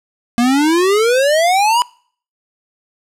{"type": "exponential sweep", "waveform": "square", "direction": "up", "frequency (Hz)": [232.5, 996], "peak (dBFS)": -11, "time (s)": [0.38, 1.82], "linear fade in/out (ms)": 0, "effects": ["noise-tail reverb RT60 0.5 s tail -24 dB re dry", "low-pass 11000 Hz 12 dB/octave"]}